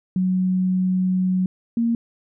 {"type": "tone pair in turn", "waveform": "sine", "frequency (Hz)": [185, 232.3], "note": ["F#3", "A#3"], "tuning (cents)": [0, -6], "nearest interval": "major third", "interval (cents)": 394, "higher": "second", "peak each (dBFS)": -17, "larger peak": "neither", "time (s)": [[0.16, 1.46], [1.77, 1.95]], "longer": "first", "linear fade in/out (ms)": 2, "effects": []}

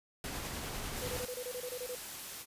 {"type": "noise with tremolo", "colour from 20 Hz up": "pink", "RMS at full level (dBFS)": -39, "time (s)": [0.24, 1.25], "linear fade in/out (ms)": 2, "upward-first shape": "triangle", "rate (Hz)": 10, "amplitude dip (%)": 25}
{"type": "noise", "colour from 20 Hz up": "white", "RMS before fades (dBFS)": -44, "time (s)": [0.94, 2.46], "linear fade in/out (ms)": 50}
{"type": "tone bursts", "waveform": "sine", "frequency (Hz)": 497.3, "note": "B4", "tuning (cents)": 12, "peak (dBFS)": -38, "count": 11, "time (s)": [1.02, 1.952], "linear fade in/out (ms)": 5, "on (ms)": 62, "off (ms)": 25}
{"effects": ["resampled to 32000 Hz"]}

